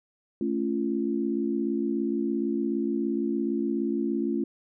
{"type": "chord", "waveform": "sine", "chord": "A augmented", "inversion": "none", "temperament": "equal with one note detuned", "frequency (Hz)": [220, 277.2, 343.8], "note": ["A3", "C#4", "E#4"], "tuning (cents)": [0, 0, -27], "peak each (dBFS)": -29, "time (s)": [0.41, 4.44], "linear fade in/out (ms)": 2, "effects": []}